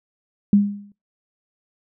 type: tone with exponential decay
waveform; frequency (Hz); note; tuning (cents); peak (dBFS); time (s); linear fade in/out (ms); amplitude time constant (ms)
sine; 203.1; G#3; -38; -8; 0.53-0.92; 2; 83
effects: noise-tail reverb RT60 0.2 s tail -21 dB re dry